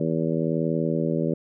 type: harmonic tone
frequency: 81 Hz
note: E2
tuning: 30 cents flat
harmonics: 2 / 3 / 4 / 5 / 6 / 7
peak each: -26 / -28 / -29 / -30 / -31 / -31 dBFS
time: 0-1.34 s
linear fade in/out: 5 ms
effects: none